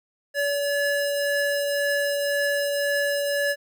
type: tone pair together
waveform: square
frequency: 571 / 1711.1 Hz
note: D5 / A6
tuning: -49 / -49 cents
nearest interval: octave + perfect fifth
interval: 1900 cents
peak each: -24 / -28 dBFS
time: 0.34-3.56 s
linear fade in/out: 50 ms
effects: none